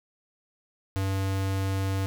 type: tone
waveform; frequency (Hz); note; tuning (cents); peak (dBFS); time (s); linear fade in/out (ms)
square; 96.6; G2; -25; -26; 0.96-2.06; 0
effects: none